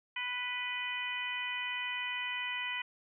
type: harmonic tone with a mistuned harmonic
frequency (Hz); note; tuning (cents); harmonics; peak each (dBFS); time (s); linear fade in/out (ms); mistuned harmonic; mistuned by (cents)
493.9; B4; 0; 2 / 3 / 4 / 5 / 6; -43 / -46 / -38 / -39 / -41; 0.16-2.82; 5; 6; +29
effects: none